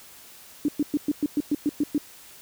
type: tone bursts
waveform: sine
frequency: 293.7 Hz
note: D4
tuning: in tune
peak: -19 dBFS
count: 10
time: 0.65-1.98 s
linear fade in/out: 2 ms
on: 34 ms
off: 110 ms
effects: white hiss -48 dBFS RMS until 2.41 s